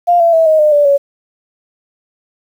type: tone with pitch steps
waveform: sine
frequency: 700 / 675 / 650.9 / 627.6 / 605.2 / 583.5 / 562.7 Hz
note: F5 / E5 / E5 / D#5 / D#5 / D5 / C#5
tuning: +4 / +41 / -22 / +15 / -48 / -11 / +26 cents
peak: -6 dBFS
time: 0.07-0.98 s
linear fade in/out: 20 ms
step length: 130 ms
effects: 7-bit